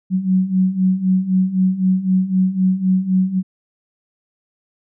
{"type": "beating tone pair", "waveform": "sine", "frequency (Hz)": [184.3, 188.2], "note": ["F#3", "F#3"], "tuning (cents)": [-7, 30], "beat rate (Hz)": 3.9, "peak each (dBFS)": [-19, -15], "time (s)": [0.1, 3.43], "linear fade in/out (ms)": 50, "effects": []}